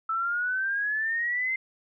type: exponential sweep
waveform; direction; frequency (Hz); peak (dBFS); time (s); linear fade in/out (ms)
sine; up; 1311 to 2092; -25; 0.09-1.56; 5
effects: none